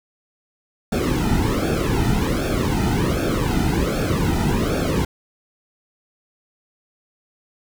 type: noise with flanger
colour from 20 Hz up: brown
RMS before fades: -20 dBFS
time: 0.92-5.05 s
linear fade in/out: 5 ms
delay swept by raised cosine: 1 to 1.84 ms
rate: 1.3 Hz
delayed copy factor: -0.9
effects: none